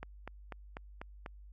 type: click train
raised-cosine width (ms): 0.5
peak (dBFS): -27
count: 6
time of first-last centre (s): 0.03-1.262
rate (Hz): 4.06
effects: added 50 Hz sine -50 dBFS peak until 1.52 s